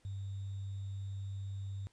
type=tone with sample-and-hold; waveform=sine; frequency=98 Hz; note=G2; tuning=in tune; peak=-38 dBFS; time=0.05-1.87 s; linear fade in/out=0 ms; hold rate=3675 Hz; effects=pink hiss -71 dBFS RMS until 1.92 s + resampled to 22050 Hz